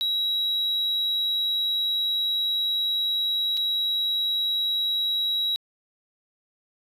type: tone with dropouts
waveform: triangle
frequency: 3870 Hz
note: B7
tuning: 36 cents flat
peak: -20 dBFS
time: 0.01-5.56 s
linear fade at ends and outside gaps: 0 ms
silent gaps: 3.57-3.574 s
effects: tanh soft clip ceiling -17 dBFS